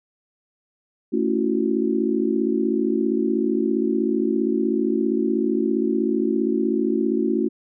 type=chord; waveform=sine; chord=F# minor seventh; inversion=first; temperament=just; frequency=222 / 277.5 / 333 / 370 Hz; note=A3 / C#4 / E4 / F#4; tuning=+16 / +2 / +18 / 0 cents; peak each=-24 dBFS; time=1.12-7.49 s; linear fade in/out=20 ms; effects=none